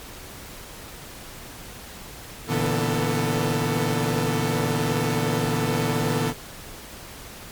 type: tone cluster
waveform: sawtooth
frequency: 116 / 144.6 / 163.8 / 247 / 444.9 Hz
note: A#2 / D3 / E3 / B3 / A4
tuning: -8 / -27 / -11 / 0 / +19 cents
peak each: -24 dBFS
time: 2.47-6.34 s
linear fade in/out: 50 ms
effects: pink hiss -40 dBFS RMS until 7.51 s + MP3 96 kbps